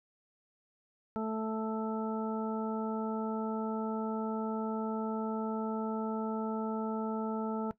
harmonic tone, 220 Hz, A3, in tune, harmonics 1 / 2 / 3 / 4 / 6, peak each -34 / -37 / -42 / -41 / -43 dBFS, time 1.16-7.71 s, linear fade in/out 0 ms, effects noise-tail reverb RT60 0.1 s tail -17 dB re dry

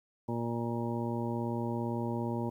harmonic tone, 117.6 Hz, A#2, 16 cents sharp, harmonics 1 / 2 / 3 / 4 / 5 / 7 / 8, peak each -36 / -35 / -38 / -43 / -43 / -44 / -42 dBFS, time 0.28-2.5 s, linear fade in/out 10 ms, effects 11-bit

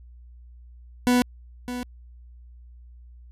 40% pulse tone with echo, 246.9 Hz, B3, in tune, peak -16 dBFS, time 1.07-1.22 s, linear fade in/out 0 ms, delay 610 ms, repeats 1, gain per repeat -12 dB, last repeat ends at 1.83 s, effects added 60 Hz sine -44 dBFS peak until 3.31 s + resampled to 32000 Hz

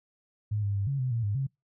sine tone with pitch steps, 105.3 / 100.9 / 99.5 / 138.6 / 128 / 115.9 / 102.3 / 135.5 Hz, G#2 / G#2 / G2 / C#3 / C3 / A#2 / G#2 / C#3, +24 / -49 / +26 / 0 / -38 / -10 / -26 / -39 cents, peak -26 dBFS, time 0.51-1.47 s, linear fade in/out 10 ms, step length 120 ms, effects noise-tail reverb RT60 0.2 s tail -26 dB re dry

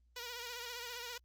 5% pulse tone with vibrato, 481 Hz, B4, 46 cents flat, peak -31 dBFS, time 0.16-1.18 s, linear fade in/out 5 ms, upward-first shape sine, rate 15 Hz, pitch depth 57 cents each way, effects added 60 Hz sine -66 dBFS peak until 1.24 s + Opus 24 kbps

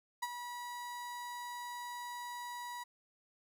35% pulse tone with ADSR envelope, 970 Hz, B5, 31 cents flat, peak -31 dBFS, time 0.22-2.84 s, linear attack 11 ms, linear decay 36 ms, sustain -9 dB, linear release 13 ms, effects none

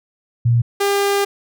sine / sawtooth tone pair in turn, 118.3 / 401 Hz, A#2 / G4, +26 / +39 cents, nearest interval octave + major sixth, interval 2113 cents, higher second, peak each -11 dBFS, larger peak neither, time 0.45-0.62 / 0.8-1.25 s, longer second, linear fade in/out 10 ms, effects none

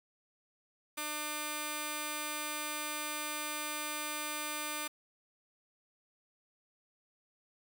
5% pulse tone pair together, 300 / 1200 Hz, D4 / D6, +37 / +37 cents, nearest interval 2 octaves, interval 2400 cents, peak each -28 dBFS, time 0.97-4.88 s, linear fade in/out 10 ms, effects none

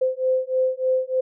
sine beating tone pair, 515 / 518.3 Hz, C5 / C5, -28 / -16 cents, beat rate 3.3 Hz, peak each -22 dBFS, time 0.01-1.21 s, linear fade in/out 10 ms, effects none

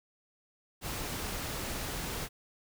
pink noise, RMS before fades -37 dBFS, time 0.81-2.29 s, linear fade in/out 50 ms, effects none

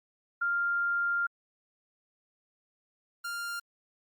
sine / 45% pulse tone pair in turn, 1396.9 / 1396.9 Hz, F6 / F6, 0 / 0 cents, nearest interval unison, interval 0 cents, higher neither, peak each -26 / -34 dBFS, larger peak first, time 0.41-1.27 / 3.24-3.6 s, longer first, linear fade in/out 10 ms, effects Opus 48 kbps

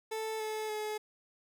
30% pulse tone with pitch steps, 440 / 433.2 / 426.5 Hz, A4 / A4 / G#4, 0 / -27 / +46 cents, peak -32 dBFS, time 0.11-0.98 s, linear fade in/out 10 ms, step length 290 ms, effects none

